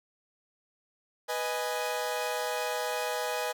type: chord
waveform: sawtooth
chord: G# minor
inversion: first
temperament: equal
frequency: 493.9 / 622.3 / 830.6 Hz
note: B4 / D#5 / G#5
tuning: 0 / 0 / 0 cents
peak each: -30 / -31 / -31 dBFS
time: 1.28-3.53 s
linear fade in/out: 20 ms
effects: none